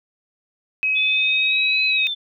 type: tone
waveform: sine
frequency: 2545 Hz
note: D#7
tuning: 39 cents sharp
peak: -17 dBFS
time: 0.83-2.07 s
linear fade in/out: 0 ms
type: exponential two-way sweep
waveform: sine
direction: up then down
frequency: 3458 to 4020 to 3491 Hz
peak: -22 dBFS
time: 0.95-2.15 s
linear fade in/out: 20 ms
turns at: 1.86 s
effects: none